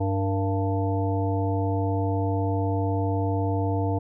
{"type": "harmonic tone with a mistuned harmonic", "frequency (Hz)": 98, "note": "G2", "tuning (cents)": 0, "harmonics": [1, 3, 5, 7, 9], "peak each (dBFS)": [-24, -29, -31, -32, -34], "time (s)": [0, 3.99], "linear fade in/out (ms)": 10, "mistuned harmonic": 5, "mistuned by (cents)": -72, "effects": []}